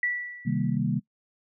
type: tone with exponential decay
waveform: sine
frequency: 1956 Hz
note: B6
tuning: 17 cents flat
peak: -22 dBFS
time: 0.03-0.77 s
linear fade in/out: 2 ms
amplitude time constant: 160 ms
type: chord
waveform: sine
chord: C minor seventh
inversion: none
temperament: equal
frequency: 130.81 / 155.56 / 196 / 233.1 Hz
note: C3 / Eb3 / G3 / Bb3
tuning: 0 / 0 / 0 / 0 cents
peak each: -29 dBFS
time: 0.45-1 s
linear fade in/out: 20 ms
effects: noise-tail reverb RT60 0.1 s tail -21 dB re dry